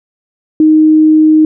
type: tone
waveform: sine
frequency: 311.1 Hz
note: D#4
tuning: in tune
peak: -3 dBFS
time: 0.6-1.45 s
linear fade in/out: 2 ms
effects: none